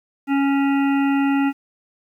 harmonic tone, 277.2 Hz, C#4, in tune, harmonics 1 / 3 / 5 / 7 / 9 / 10, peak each -16 / -26 / -30 / -33 / -35 / -36 dBFS, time 0.27-1.53 s, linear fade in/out 50 ms, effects 9-bit

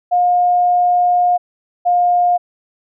sine tone pair in turn, 713 / 709.3 Hz, F5 / F5, +36 / +27 cents, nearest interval unison, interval 9 cents, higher first, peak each -10 dBFS, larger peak neither, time 0.11-1.38 / 1.85-2.38 s, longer first, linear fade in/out 20 ms, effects none

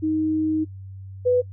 sine tone pair in turn, 312.6 / 496.2 Hz, D#4 / B4, +8 / +8 cents, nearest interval minor sixth, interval 800 cents, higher second, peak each -19 / -15 dBFS, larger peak second, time 0.02-0.65 / 1.25-1.42 s, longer first, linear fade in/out 20 ms, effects noise-tail reverb RT60 0.1 s tail -23 dB re dry + added 96 Hz sine -35 dBFS peak until 1.52 s

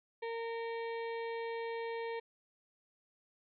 harmonic tone, 460 Hz, A#4, 23 cents flat, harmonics 1 / 2 / 4 / 5 / 6 / 7 / 8 / 9, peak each -38 / -44 / -49 / -50 / -61 / -59 / -60 / -62 dBFS, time 0.22-2.2 s, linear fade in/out 10 ms, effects none

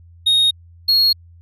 triangle tone pair in turn, 3729 / 4305 Hz, A#7 / C8, 0 / +49 cents, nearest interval major second, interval 249 cents, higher second, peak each -10 dBFS, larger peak neither, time 0.26-0.51 / 0.88-1.13 s, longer neither, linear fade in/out 10 ms, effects added 85 Hz sine -42 dBFS peak until 1.41 s + resampled to 32000 Hz

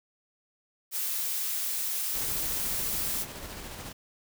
blue noise, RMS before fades -31 dBFS, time 0.91-3.26 s, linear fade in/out 50 ms
pink noise with tremolo, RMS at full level -40 dBFS, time 2.14-3.93 s, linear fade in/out 10 ms, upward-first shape square, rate 14 Hz, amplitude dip 25%
effects none

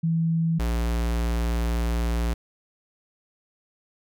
sine / square tone pair in turn, 164.2 / 58.05 Hz, E3 / A#1, -6 / -7 cents, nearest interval octave + tritone, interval 1801 cents, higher first, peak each -20 / -23 dBFS, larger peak first, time 0.03-0.59 / 0.59-2.34 s, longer second, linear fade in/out 10 ms, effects none

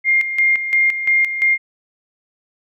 sine tone with tremolo, 2118 Hz, C7, 21 cents sharp, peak -11 dBFS, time 0.04-1.58 s, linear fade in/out 50 ms, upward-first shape square, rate 2.9 Hz, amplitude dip 65%, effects none

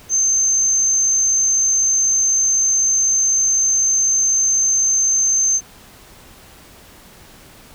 sine tone, 6272 Hz, G8, in tune, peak -13 dBFS, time 0.09-5.61 s, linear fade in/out 50 ms, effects pink hiss -44 dBFS RMS until 7.74 s

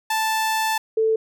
sawtooth / sine tone pair in turn, 880 / 442.5 Hz, A5 / A4, 0 / +10 cents, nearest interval octave, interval 1190 cents, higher first, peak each -16 dBFS, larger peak neither, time 0.1-0.78 / 0.97-1.16 s, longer first, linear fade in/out 5 ms, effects none

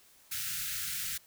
white band-stop noise, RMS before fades -36 dBFS, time 0.31-1.18 s, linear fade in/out 10 ms, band 190 to 1300 Hz, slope 96 dB/octave, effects white hiss -61 dBFS RMS until 1.26 s

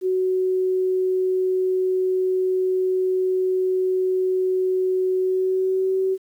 sine tone with pitch glide, 372.2 to 379.6 Hz, F#4 to F#4, +10 to +44 cents, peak -18 dBFS, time 0.01-6.18 s, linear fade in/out 50 ms, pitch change +34 cents, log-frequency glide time 5.19-5.98 s, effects 9-bit

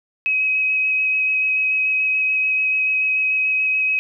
sine tone with vibrato, 2542 Hz, D#7, 36 cents sharp, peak -16 dBFS, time 0.26-3.99 s, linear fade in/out 0 ms, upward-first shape square, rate 6.9 Hz, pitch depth 8 cents each way, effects none

